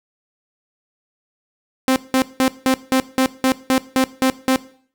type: tone bursts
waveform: sawtooth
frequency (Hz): 261.6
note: C4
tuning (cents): 0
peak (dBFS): -9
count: 11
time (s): 1.88-4.56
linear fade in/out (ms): 0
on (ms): 80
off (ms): 180
effects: noise-tail reverb RT60 0.5 s tail -17 dB re dry